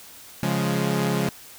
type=chord; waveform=sawtooth; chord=Db major; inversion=none; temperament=equal with one note detuned; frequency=138.59 / 174.61 / 208.3 Hz; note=Db3 / F3 / Ab3; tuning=0 / 0 / +5 cents; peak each=-22 dBFS; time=0.43-1.29 s; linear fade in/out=0 ms; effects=white hiss -45 dBFS RMS until 1.58 s